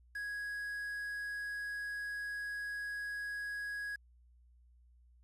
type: tone with quantisation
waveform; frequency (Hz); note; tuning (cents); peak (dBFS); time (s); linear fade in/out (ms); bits
triangle; 1661; G#6; 0; -36; 0.15-3.96; 5; 10
effects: added 60 Hz sine -61 dBFS peak until 5.23 s + resampled to 32000 Hz